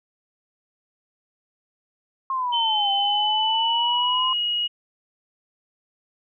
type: exponential two-way sweep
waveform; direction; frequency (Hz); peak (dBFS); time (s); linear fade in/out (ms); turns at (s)
sine; down then up; 1076 to 790 to 1039; -22; 2.3-4.33; 2; 2.91
type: tone with pitch glide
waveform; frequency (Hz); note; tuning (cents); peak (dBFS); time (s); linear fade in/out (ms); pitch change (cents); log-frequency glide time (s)
sine; 3066 to 2894; G7 to F#7; -39 to -39; -21; 2.52-4.68; 20; -100; 2.8-4.26
effects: none